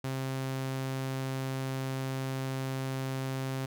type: tone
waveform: sawtooth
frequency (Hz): 132.8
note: C3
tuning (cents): +26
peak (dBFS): -28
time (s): 0.04-3.66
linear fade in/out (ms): 5
effects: none